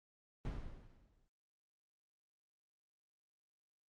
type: noise with exponential decay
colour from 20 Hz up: brown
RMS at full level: -38 dBFS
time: 0.45-1.28 s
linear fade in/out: 1 ms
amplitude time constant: 180 ms
effects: low-pass 5000 Hz 12 dB/octave + Opus 32 kbps